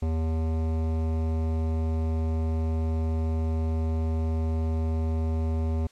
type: tone with hard clipping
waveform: sine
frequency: 80.3 Hz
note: E2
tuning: 45 cents flat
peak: -26 dBFS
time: 0.02-5.87 s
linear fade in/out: 5 ms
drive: 16 dB
effects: white hiss -59 dBFS RMS until 5.91 s + low-pass 7000 Hz 12 dB/octave